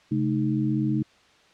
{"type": "tone cluster", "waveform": "sine", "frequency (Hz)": [134.3, 214.6, 310.3], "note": ["C3", "A3", "D#4"], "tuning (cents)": [46, -43, -5], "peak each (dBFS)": -26, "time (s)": [0.11, 1.03], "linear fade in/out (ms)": 10, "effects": ["white hiss -57 dBFS RMS until 1.53 s", "low-pass 4000 Hz 12 dB/octave"]}